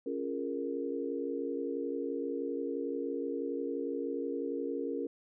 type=chord; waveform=sine; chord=Bb minor seventh; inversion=first; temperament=equal; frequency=277.2 / 349.2 / 415.3 / 466.2 Hz; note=Db4 / F4 / Ab4 / Bb4; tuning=0 / 0 / 0 / 0 cents; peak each=-37 / -40 / -40 / -37 dBFS; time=0.06-5.07 s; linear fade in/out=5 ms; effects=none